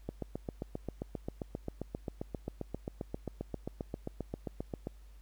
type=click train; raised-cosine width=2 ms; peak=-23 dBFS; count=37; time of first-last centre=0.09-4.871 s; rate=7.53 Hz; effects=added 50 Hz sine -51 dBFS peak until 5.21 s + pink hiss -68 dBFS RMS until 5.21 s